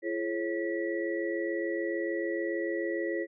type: tone cluster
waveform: sine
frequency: 339.2 / 426 / 544 / 1944 Hz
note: E4 / G#4 / C#5 / B6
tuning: +50 / +44 / -33 / -28 cents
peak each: -32 / -36 / -35 / -38 dBFS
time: 0.02-3.27 s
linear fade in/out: 50 ms
effects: none